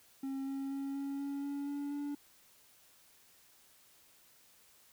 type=tone with pitch steps; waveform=triangle; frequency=270 / 272.5 / 275 / 277.6 / 280.2 / 282.8 / 285.4 / 288 Hz; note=C#4 / C#4 / C#4 / C#4 / C#4 / C#4 / D4 / D4; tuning=-45 / -29 / -14 / +3 / +19 / +35 / -49 / -34 cents; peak=-34 dBFS; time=0.23-2.15 s; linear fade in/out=5 ms; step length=240 ms; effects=white hiss -64 dBFS RMS until 4.92 s